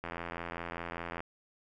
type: click train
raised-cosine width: 0.5 ms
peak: -23 dBFS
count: 100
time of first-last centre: 0.04-1.205 s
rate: 85 Hz
effects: none